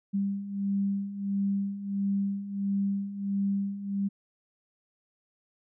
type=beating tone pair; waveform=sine; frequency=197.3 / 198.8 Hz; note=G3 / G3; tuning=+11 / +25 cents; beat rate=1.5 Hz; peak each=-33 / -28 dBFS; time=0.13-4.09 s; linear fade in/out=20 ms; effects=none